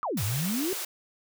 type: exponential two-way sweep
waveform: sine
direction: down then up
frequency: 1300 to 93.6 to 398.7 Hz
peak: -27 dBFS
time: 0.03-0.73 s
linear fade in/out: 0 ms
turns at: 0.23 s
type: high-pass noise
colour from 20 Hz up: white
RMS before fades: -34 dBFS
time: 0.17-0.85 s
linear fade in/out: 5 ms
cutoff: 310 Hz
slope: 96 dB/octave
effects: none